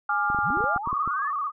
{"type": "chord", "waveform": "sine", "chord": "D diminished", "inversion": "second", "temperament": "equal with one note detuned", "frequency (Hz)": [830.6, 1191.1, 1396.9], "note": ["Ab5", "D6", "F6"], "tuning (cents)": [0, 24, 0], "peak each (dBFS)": [-27, -27, -25], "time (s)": [0.09, 0.78], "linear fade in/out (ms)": 5}
{"type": "clicks", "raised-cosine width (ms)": 3, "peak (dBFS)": -23, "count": 11, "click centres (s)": [0.301, 0.347, 0.388, 0.503, 0.572, 0.606, 0.641, 0.762, 0.874, 0.929, 1.076]}
{"type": "linear sweep", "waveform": "sine", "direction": "up", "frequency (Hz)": [58.27, 1837], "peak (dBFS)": -30, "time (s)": [0.42, 1.32], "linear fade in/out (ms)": 50}
{"type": "tone with vibrato", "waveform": "sine", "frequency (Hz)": 1174.7, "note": "D6", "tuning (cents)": 0, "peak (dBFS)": -25, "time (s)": [0.83, 1.52], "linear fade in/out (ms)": 50, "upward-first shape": "square", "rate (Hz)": 18, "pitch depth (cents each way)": 80}
{"effects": []}